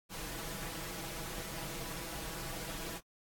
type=noise with comb filter; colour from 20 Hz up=pink; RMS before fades=-42 dBFS; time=0.09-3.01 s; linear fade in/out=50 ms; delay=6.1 ms; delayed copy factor=+0.75; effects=AAC 64 kbps